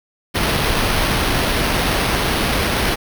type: noise with sample-and-hold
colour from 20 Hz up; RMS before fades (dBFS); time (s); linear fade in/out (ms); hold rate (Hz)
pink; -18; 0.34-2.96; 20; 7350
effects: none